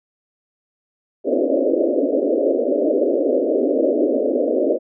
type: band-pass noise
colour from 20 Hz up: white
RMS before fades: -18 dBFS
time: 1.24-4.79 s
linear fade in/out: 50 ms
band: 250 to 620 Hz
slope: 96 dB/octave
effects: none